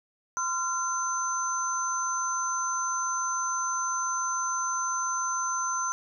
sine tone cluster, 1027 / 1374 / 6140 Hz, C6 / F6 / G8, -33 / -29 / -37 cents, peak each -31 dBFS, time 0.37-5.92 s, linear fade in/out 0 ms, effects none

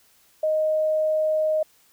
sine tone, 622.3 Hz, D#5, in tune, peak -19 dBFS, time 0.43-1.63 s, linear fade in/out 5 ms, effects white hiss -59 dBFS RMS until 1.92 s

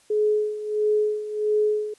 sine tone with tremolo, 423.7 Hz, G#4, 35 cents sharp, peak -17 dBFS, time 0.1-1.94 s, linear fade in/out 5 ms, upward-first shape sine, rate 1.5 Hz, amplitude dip 75%, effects white hiss -58 dBFS RMS until 1.98 s + resampled to 24000 Hz

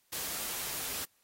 white noise, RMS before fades -37 dBFS, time 0.12-1.05 s, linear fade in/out 10 ms, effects white hiss -71 dBFS RMS until 1.23 s + AAC 48 kbps

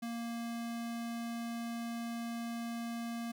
square tone, 233.1 Hz, A#3, in tune, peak -38 dBFS, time 0.02-3.32 s, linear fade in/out 10 ms, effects none

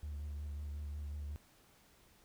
triangle tone with vibrato, 73.5 Hz, D2, 2 cents sharp, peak -37 dBFS, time 0.03-1.36 s, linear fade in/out 0 ms, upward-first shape sine, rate 5.5 Hz, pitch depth 29 cents each way, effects tanh soft clip ceiling -35 dBFS + pink hiss -66 dBFS RMS until 2.24 s

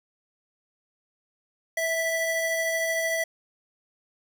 square tone pair together, 654.1 / 1975.5 Hz, E5 / B6, -14 / 0 cents, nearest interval octave + perfect fifth, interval 1914 cents, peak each -28 dBFS, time 1.77-3.24 s, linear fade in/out 5 ms, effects none

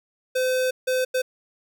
square tone bursts at uneven times, 512 Hz, C5, 38 cents flat, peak -21 dBFS, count 3, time 0.35-0.71 / 0.87-1.05 / 1.14-1.22 s, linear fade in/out 10 ms, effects none

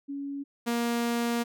sine / sawtooth tone pair in turn, 280.4 / 235.8 Hz, C#4 / A#3, +20 / +20 cents, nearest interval minor third, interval 300 cents, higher first, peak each -32 / -22 dBFS, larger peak second, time 0.08-0.44 / 0.66-1.44 s, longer second, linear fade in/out 20 ms, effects none

